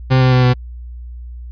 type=tone with pitch steps; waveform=40% pulse; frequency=130 / 128.36 / 126.74 / 125.14 Hz; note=C3 / C3 / B2 / B2; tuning=-11 / -33 / +45 / +23 cents; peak=-8 dBFS; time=0.1-0.54 s; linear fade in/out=20 ms; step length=110 ms; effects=added 60 Hz sine -28 dBFS peak until 1.51 s + resampled to 11025 Hz